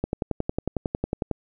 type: click train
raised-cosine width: 2 ms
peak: -11 dBFS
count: 15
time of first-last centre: 0.04-1.313 s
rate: 11 Hz
effects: none